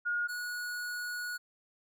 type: tone pair in turn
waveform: sine / square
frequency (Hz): 1433 / 1458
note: F6 / F#6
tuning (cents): +44 / -26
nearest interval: unison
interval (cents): 30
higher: second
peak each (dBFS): -29 / -36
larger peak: first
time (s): 0.05-0.28 / 0.28-1.38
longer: second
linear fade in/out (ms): 20
effects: none